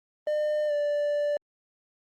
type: tone with pitch glide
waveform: triangle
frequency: 603 to 585.8 Hz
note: D5 to D5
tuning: +46 to -5 cents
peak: -22 dBFS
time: 0.27-1.37 s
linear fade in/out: 2 ms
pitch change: -51 cents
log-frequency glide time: 0.67-0.72 s
effects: Opus 24 kbps